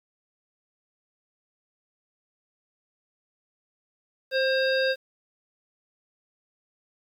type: harmonic tone with a mistuned harmonic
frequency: 533 Hz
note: C5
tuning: 32 cents sharp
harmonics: 1 / 3 / 5 / 7 / 9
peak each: -23 / -27 / -35 / -33 / -34 dBFS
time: 4.31-4.96 s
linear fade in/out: 50 ms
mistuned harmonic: 1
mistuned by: -22 cents
effects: 9-bit